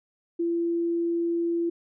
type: tone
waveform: sine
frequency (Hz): 339.1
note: E4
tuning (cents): +49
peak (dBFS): -23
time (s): 0.39-1.7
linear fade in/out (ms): 10
effects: none